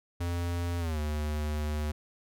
square tone with pitch glide, 86.6 to 75.39 Hz, F2 to D2, -14 to +46 cents, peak -30 dBFS, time 0.2-1.92 s, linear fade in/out 10 ms, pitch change -240 cents, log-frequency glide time 0.79-0.99 s, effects none

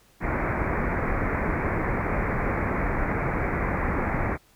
pink low-pass noise, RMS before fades -26 dBFS, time 0.2-4.38 s, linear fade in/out 50 ms, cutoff 2300 Hz, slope 96 dB/octave, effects pink hiss -59 dBFS RMS until 4.55 s

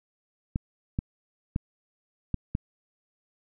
clicks, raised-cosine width 5 ms, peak -14 dBFS, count 5, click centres 0.559 / 0.989 / 1.561 / 2.343 / 2.551 s, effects none

